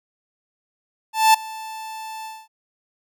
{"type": "tone with ADSR envelope", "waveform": "45% pulse", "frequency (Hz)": 880, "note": "A5", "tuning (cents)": 0, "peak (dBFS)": -9, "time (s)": [1.13, 2.48], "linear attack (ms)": 210, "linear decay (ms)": 7, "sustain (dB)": -22, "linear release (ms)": 230, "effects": []}